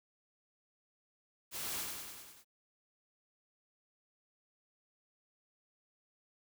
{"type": "noise with echo", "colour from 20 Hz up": "white", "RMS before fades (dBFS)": -41, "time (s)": [1.51, 1.86], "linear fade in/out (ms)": 50, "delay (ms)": 98, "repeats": 6, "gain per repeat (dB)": -3, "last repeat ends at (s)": 2.448, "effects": []}